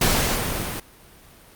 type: noise with level ramp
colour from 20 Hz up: pink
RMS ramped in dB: -18 to -30 dBFS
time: 0.01-0.8 s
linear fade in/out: 5 ms
effects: pink hiss -49 dBFS RMS until 1.55 s + Opus 48 kbps